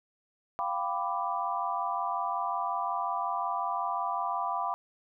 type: chord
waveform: sine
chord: G dominant seventh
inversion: third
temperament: equal with one note detuned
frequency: 698.5 / 784 / 992.3 / 1174.7 Hz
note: F5 / G5 / B5 / D6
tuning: 0 / 0 / +8 / 0 cents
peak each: -35 / -35 / -33 / -34 dBFS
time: 0.59-4.74 s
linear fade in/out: 0 ms
effects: none